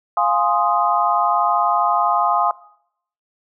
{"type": "chord", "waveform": "sine", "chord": "F minor seventh", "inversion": "none", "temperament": "equal", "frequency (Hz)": [698.5, 830.6, 1046.5, 1244.5], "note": ["F5", "Ab5", "C6", "Eb6"], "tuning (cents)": [0, 0, 0, 0], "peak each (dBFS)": -20, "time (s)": [0.17, 2.51], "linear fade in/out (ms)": 2, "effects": ["noise-tail reverb RT60 0.7 s tail -20 dB re dry"]}